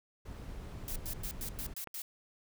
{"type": "noise", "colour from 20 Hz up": "brown", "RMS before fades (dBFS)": -43, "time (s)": [0.25, 1.74], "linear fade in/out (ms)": 10}
{"type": "noise bursts", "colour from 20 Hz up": "blue", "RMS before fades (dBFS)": -41, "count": 7, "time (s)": [0.88, 2.019], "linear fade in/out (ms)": 0, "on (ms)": 77, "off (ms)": 100}
{"type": "clicks", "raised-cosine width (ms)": 0.5, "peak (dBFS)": [-36, -29], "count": 2, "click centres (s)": [1.44, 1.873]}
{"effects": []}